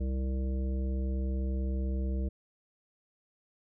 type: harmonic tone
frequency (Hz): 65.41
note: C2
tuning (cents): 0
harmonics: 1 / 3 / 5 / 7 / 9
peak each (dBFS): -29 / -38 / -43 / -46 / -49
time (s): 0-2.29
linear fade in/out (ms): 10
effects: none